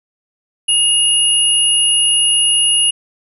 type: tone pair together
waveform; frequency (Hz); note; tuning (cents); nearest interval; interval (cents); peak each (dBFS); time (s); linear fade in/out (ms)
sine; 2856 / 10165; F7 / D#9; +38 / +36; octave + minor seventh; 2198; -13; 0.68-2.91; 10
effects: none